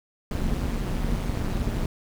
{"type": "noise with amplitude modulation", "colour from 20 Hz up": "brown", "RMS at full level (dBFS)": -23, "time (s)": [0.31, 1.86], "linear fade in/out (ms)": 2, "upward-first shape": "sine", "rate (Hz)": 192, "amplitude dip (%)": 80, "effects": []}